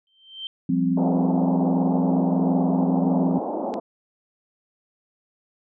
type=tone with exponential growth; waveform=sine; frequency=3126 Hz; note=G7; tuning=6 cents flat; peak=-27 dBFS; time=0.07-0.47 s; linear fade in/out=1 ms; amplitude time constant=85 ms
type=chord; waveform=sine; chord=F suspended second; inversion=none; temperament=equal; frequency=174.61 / 196 / 261.6 Hz; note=F3 / G3 / C4; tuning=0 / 0 / 0 cents; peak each=-23 / -26 / -21 dBFS; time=0.69-3.39 s; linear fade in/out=5 ms
type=band-pass noise; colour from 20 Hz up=white; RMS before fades=-28 dBFS; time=0.97-3.8 s; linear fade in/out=5 ms; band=200 to 860 Hz; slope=48 dB/octave
type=click; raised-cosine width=0.2 ms; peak=-20 dBFS; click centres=3.74 s
effects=none